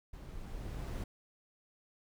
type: noise with level ramp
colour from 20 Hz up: brown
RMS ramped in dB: -48 to -37 dBFS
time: 0.13-1.04 s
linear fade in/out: 5 ms
effects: none